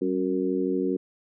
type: harmonic tone with a mistuned harmonic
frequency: 92.5 Hz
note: F#2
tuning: in tune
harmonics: 2 / 3 / 4 / 5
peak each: -31 / -27 / -27 / -31 dBFS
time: 0.01-0.97 s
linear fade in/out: 10 ms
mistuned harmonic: 2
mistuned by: +70 cents
effects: none